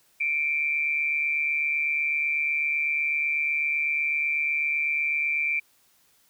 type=tone with amplitude modulation; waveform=sine; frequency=2349 Hz; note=D7; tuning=in tune; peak=-20 dBFS; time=0.2-5.6 s; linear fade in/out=10 ms; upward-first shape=sine; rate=148 Hz; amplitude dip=60%; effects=white hiss -63 dBFS RMS until 6.29 s